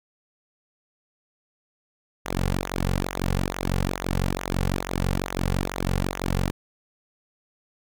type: tone with flanger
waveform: sawtooth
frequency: 46 Hz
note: F#1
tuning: 9 cents flat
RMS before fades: -26 dBFS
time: 2.25-6.51 s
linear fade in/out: 10 ms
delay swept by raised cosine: 0.22 to 3.22 ms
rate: 2.3 Hz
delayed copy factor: -0.85
effects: none